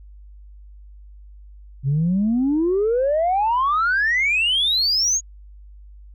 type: exponential sweep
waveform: sine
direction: up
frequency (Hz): 130.4 to 6790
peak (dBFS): -15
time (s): 1.83-5.21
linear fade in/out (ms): 50
effects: tanh soft clip ceiling -13 dBFS + added 50 Hz sine -40 dBFS peak until 6.14 s